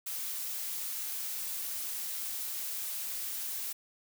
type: noise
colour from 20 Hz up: blue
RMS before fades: -37 dBFS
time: 0.06-3.73 s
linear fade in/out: 10 ms
effects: none